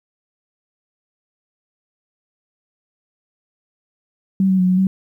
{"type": "tone with pitch steps", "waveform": "sine", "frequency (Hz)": [191.8, 188.5, 183, 184, 190.1], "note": ["G3", "F#3", "F#3", "F#3", "F#3"], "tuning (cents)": [-37, 32, -19, -9, 47], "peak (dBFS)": -12, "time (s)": [4.4, 4.87], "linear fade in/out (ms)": 2, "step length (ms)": 94, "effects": ["9-bit"]}